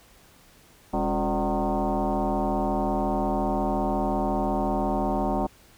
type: tone with frequency modulation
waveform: sine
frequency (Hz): 277.2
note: C#4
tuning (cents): 0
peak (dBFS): -22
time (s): 0.93-5.47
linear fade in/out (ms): 10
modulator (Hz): 160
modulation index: 4.1
effects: pink hiss -55 dBFS RMS until 5.77 s